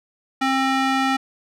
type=tone with band-pass filter; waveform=square; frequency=266.4 Hz; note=C4; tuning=31 cents sharp; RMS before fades=-20 dBFS; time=0.41-1.17 s; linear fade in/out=10 ms; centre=1500 Hz; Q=0.63; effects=none